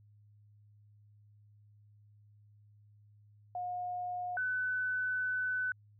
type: tone pair in turn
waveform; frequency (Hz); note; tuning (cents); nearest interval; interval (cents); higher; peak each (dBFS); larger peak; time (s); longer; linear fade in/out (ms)
sine; 719 / 1503.8; F#5 / F#6; -50 / +28; octave + minor second; 1278; second; -35 / -31; second; 3.55-4.37 / 4.37-5.72; second; 2
effects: added 104 Hz sine -59 dBFS peak until 5.99 s